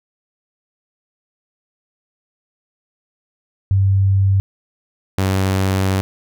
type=tone pair in turn; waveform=sine / sawtooth; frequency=97.3 / 95.57 Hz; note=G2 / G2; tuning=-12 / -43 cents; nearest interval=unison; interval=31 cents; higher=first; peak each=-11 dBFS; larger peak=neither; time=3.71-4.4 / 5.18-6.01 s; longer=second; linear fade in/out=0 ms; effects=none